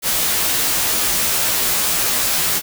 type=noise with comb filter; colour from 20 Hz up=white; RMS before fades=-18 dBFS; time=0.02-2.62 s; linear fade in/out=50 ms; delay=15 ms; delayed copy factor=-0.95; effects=none